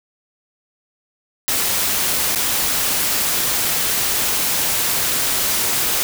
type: noise with dropouts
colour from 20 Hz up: white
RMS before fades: -19 dBFS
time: 1.48-6.03 s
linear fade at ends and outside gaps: 0 ms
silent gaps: 2.349-2.358 s
effects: none

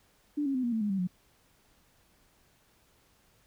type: tone with pitch steps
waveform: sine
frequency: 293.7 / 274 / 255.7 / 238.6 / 222.6 / 207.7 / 193.77 / 180.79 Hz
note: D4 / C#4 / C4 / A#3 / A3 / G#3 / G3 / F#3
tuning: 0 / -20 / -40 / +41 / +20 / 0 / -20 / -40 cents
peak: -27 dBFS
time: 0.37-1.074 s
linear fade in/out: 10 ms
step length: 88 ms
effects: pink hiss -66 dBFS RMS until 3.46 s

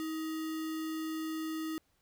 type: tone with sample-and-hold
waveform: sine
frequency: 317.8 Hz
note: D#4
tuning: 37 cents sharp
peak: -34 dBFS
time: 0-1.78 s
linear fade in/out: 0 ms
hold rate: 1575 Hz
effects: pink hiss -74 dBFS RMS until 2.01 s

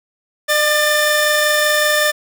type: tone pair together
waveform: sawtooth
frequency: 602 / 1780.7 Hz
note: D5 / A6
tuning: +43 / +20 cents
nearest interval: octave + perfect fifth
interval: 1877 cents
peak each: -12 dBFS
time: 0.48-2.12 s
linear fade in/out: 20 ms
effects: none

